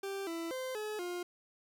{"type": "tone with pitch steps", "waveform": "40% pulse", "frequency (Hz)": [392.5, 332.5, 517, 426, 353.9], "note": ["G4", "E4", "C5", "G#4", "F4"], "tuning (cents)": [2, 15, -21, 44, 23], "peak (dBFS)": -36, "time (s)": [0.03, 1.23], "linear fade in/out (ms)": 5, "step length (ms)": 240, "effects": []}